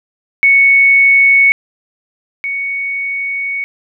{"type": "tone pair in turn", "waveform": "sine", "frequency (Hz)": [2217, 2227], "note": ["C#7", "C#7"], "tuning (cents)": [0, 7], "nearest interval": "unison", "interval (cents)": 7, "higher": "second", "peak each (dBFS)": [-5, -16], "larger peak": "first", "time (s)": [[0.43, 1.52], [2.44, 3.64]], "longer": "second", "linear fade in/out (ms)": 0, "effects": []}